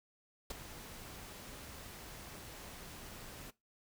pink noise with ADSR envelope, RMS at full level -39 dBFS, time 0.5-3.51 s, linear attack 6 ms, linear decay 17 ms, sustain -11 dB, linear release 15 ms, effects noise-tail reverb RT60 0.2 s tail -19 dB re dry

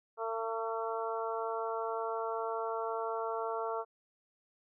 harmonic tone, 225.5 Hz, A3, 43 cents sharp, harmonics 2 / 3 / 4 / 5 / 6, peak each -37 / -39 / -40 / -41 / -42 dBFS, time 0.17-3.85 s, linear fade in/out 50 ms, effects none

